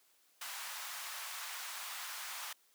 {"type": "high-pass noise", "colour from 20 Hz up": "pink", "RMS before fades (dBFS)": -44, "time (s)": [0.41, 2.53], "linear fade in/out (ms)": 5, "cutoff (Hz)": 910, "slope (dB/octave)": 24, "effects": ["white hiss -70 dBFS RMS until 2.74 s", "high-pass 300 Hz 12 dB/octave"]}